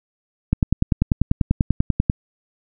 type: click train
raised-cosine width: 5 ms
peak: -3 dBFS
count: 17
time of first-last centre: 0.53-2.099 s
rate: 10.2 Hz
effects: none